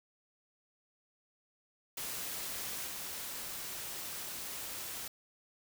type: noise with level steps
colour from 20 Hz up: white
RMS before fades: -40 / -42 dBFS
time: 1.97-5.08 s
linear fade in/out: 5 ms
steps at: 2.87 s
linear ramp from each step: 2 ms
effects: none